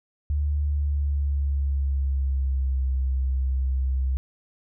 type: tone with pitch glide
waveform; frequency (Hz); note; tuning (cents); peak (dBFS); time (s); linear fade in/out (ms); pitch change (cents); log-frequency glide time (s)
sine; 73.1 to 65.5; D2 to C2; -7 to +2; -21; 0.3-4.17; 0; -191; 0.61-2.85
effects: none